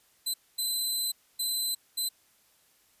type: tone bursts at uneven times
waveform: 20% pulse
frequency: 4041 Hz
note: B7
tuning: 39 cents sharp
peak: -22 dBFS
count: 4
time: 0.26-0.34 / 0.58-1.12 / 1.39-1.75 / 1.97-2.09 s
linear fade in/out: 10 ms
effects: white hiss -65 dBFS RMS until 3 s + resampled to 32000 Hz